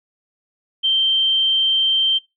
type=tone; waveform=sine; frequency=3135 Hz; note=G7; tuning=1 cent flat; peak=-14 dBFS; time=0.83-2.19 s; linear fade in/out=20 ms; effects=noise-tail reverb RT60 0.2 s tail -21 dB re dry